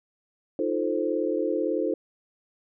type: chord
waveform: sine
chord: F dominant seventh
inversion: third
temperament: equal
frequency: 311.1 / 349.2 / 440 / 523.3 Hz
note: Eb4 / F4 / A4 / C5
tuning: 0 / 0 / 0 / 0 cents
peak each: -29 dBFS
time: 0.59-1.94 s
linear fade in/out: 2 ms
effects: none